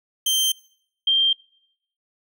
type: tone pair in turn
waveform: sawtooth / sine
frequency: 3136 / 3172 Hz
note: G7 / G7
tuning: 0 / +20 cents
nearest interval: unison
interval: 20 cents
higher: second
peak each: -15 dBFS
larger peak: neither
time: 0.26-0.52 / 1.07-1.33 s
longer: neither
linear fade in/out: 5 ms
effects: noise-tail reverb RT60 0.7 s tail -24 dB re dry